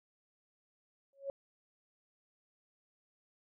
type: tone with exponential growth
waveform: sine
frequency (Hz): 552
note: C#5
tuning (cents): -7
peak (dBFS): -32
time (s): 1.13-1.3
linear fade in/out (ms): 1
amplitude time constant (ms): 35
effects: none